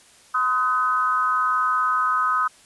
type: tone with amplitude modulation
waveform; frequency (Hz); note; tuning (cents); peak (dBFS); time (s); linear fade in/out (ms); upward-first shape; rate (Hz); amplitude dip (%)
sine; 1262; D#6; +24; -14; 0.34-2.48; 10; sine; 241; 90
effects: white hiss -52 dBFS RMS until 2.65 s + resampled to 24000 Hz